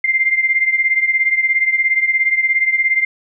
sine beating tone pair, 2093 / 2110 Hz, C7 / C7, 0 / +14 cents, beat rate 17 Hz, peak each -14 / -18 dBFS, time 0.04-3.05 s, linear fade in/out 5 ms, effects none

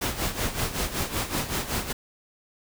pink noise with tremolo, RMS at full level -26 dBFS, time 0.01-1.93 s, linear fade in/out 10 ms, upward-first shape sine, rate 5.3 Hz, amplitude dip 70%, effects none

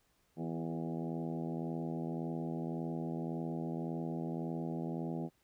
harmonic tone with a mistuned harmonic, 81.8 Hz, E2, 13 cents flat, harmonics 2 / 3 / 4 / 5 / 6 / 7 / 8 / 9 / 10, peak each -39 / -41 / -43 / -48 / -50 / -53 / -51 / -51 / -54 dBFS, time 0.36-5.3 s, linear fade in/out 50 ms, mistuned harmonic 4, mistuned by +34 cents, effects pink hiss -74 dBFS RMS until 5.43 s

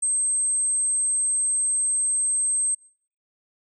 sine tone, 8330 Hz, C9, 9 cents flat, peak -20 dBFS, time 0.02-2.75 s, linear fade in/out 10 ms, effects noise-tail reverb RT60 0.5 s tail -23 dB re dry

